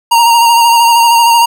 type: tone with vibrato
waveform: square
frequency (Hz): 932.3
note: A#5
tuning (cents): 0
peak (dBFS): -5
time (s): 0.11-1.46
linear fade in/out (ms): 10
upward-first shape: sine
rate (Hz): 13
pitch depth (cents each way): 27
effects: none

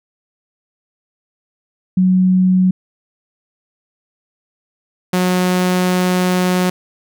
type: tone pair in turn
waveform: sine / sawtooth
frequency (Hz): 185 / 181.93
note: F#3 / F#3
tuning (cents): 0 / -29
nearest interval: unison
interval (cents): 29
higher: first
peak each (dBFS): -9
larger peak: neither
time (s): 1.97-2.71 / 5.13-6.7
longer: second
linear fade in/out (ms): 5
effects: none

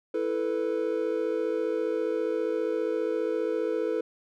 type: chord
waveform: triangle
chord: E suspended fourth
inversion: none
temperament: just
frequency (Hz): 329.6 / 439.5 / 494.4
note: E4 / A4 / B4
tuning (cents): 0 / -2 / +2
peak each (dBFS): -30 / -27 / -28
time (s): 0.14-4.01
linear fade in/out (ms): 5
effects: none

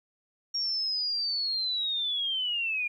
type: linear sweep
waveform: sine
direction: down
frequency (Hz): 5588 to 2394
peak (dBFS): -27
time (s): 0.54-2.88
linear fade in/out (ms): 10
effects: 11-bit

